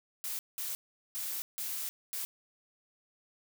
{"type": "noise bursts at uneven times", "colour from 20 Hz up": "blue", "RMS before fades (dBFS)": -37, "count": 5, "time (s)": [[0.24, 0.39], [0.58, 0.75], [1.15, 1.42], [1.58, 1.89], [2.13, 2.25]], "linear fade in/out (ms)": 0, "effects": []}